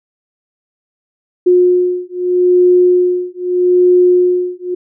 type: beating tone pair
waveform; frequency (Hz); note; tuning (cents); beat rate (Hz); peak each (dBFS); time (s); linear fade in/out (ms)
sine; 359.4 / 360.2; F4 / F#4; +50 / -46; 0.8; -11; 1.46-4.75; 10
effects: none